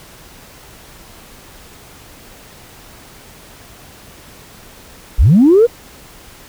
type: linear sweep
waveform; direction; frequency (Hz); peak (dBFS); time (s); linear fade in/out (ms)
sine; up; 30.87 to 493.9; -4; 5.18-5.67; 20
effects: tanh soft clip ceiling -1 dBFS + pink hiss -40 dBFS RMS until 6.48 s